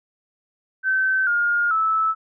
sine tone with pitch steps, 1538 / 1418.5 / 1308.3 Hz, G6 / F6 / E6, -33 / +27 / -13 cents, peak -17 dBFS, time 0.83-2.15 s, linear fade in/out 50 ms, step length 440 ms, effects none

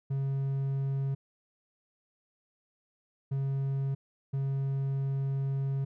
triangle tone bursts at uneven times, 136.5 Hz, C#3, 26 cents flat, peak -26 dBFS, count 3, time 0.1-1.15 / 3.31-3.95 / 4.33-5.85 s, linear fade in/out 10 ms, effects none

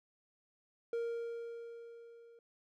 triangle tone with level ramp, 466.2 Hz, A#4, in tune, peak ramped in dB -31 to -55 dBFS, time 0.93-2.39 s, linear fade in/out 2 ms, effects none

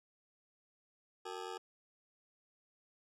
20% pulse ring-modulated tone, 415.3 Hz, G#4, in tune, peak -34 dBFS, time 1.25-1.58 s, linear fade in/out 10 ms, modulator 44.5 Hz, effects low-pass 8000 Hz 12 dB/octave

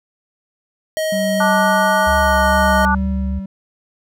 square tone with pitch glide, 630 to 623.1 Hz, D#5 to D#5, +21 to +2 cents, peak -18 dBFS, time 0.97-2.85 s, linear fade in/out 0 ms, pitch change -19 cents, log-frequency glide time 2.13-2.46 s
triangle tone with tremolo, 192.8 Hz, G3, 28 cents flat, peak -16 dBFS, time 1.12-3.46 s, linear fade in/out 5 ms, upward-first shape sine, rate 0.71 Hz, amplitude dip 60%
sine chord, D major, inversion second, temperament just, 881 / 1174.7 / 1468.3 Hz, A5 / D6 / F#6, +2 / 0 / -14 cents, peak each -17 / -20 / -18 dBFS, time 1.4-2.95 s, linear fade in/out 5 ms
sine tone with vibrato, 71.8 Hz, D2, 39 cents flat, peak -19 dBFS, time 2.06-3.4 s, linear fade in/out 20 ms, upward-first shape sine, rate 2.3 Hz, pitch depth 39 cents each way
effects none

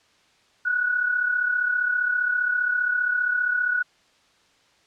sine tone pair together, 1464.9 / 1500 Hz, F#6 / F#6, -18 / +23 cents, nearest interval unison, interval 41 cents, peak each -21 / -28 dBFS, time 0.65-3.83 s, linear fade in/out 10 ms, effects white hiss -60 dBFS RMS until 4.86 s + low-pass 5000 Hz 12 dB/octave

